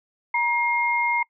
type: tone pair together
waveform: sine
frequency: 949 / 2130 Hz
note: A#5 / C7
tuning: +31 / +30 cents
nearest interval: octave + major second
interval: 1399 cents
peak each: -22 dBFS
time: 0.34-1.23 s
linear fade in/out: 5 ms
effects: noise-tail reverb RT60 0.1 s tail -25 dB re dry